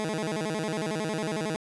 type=tone with vibrato; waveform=15% pulse; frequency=185 Hz; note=F#3; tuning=in tune; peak=-22 dBFS; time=0-1.56 s; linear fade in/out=0 ms; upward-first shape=square; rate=11 Hz; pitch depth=260 cents each way; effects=resampled to 24000 Hz